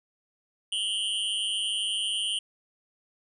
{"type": "tone with amplitude modulation", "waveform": "square", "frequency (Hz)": 3049, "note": "G7", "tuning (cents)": -49, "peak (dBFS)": -23, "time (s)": [0.72, 2.39], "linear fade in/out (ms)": 5, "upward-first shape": "sine", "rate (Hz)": 210, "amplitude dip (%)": 100, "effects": ["resampled to 24000 Hz"]}